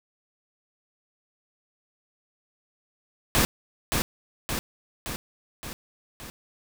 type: noise with echo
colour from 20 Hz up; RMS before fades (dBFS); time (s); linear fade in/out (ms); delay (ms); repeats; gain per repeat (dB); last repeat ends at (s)
pink; -21; 3.35-3.45; 0; 570; 5; -4; 6.3
effects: none